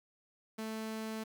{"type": "tone", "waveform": "sawtooth", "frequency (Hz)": 220, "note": "A3", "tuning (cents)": 0, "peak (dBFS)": -34, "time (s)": [0.58, 1.24], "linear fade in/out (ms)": 10, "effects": ["10-bit"]}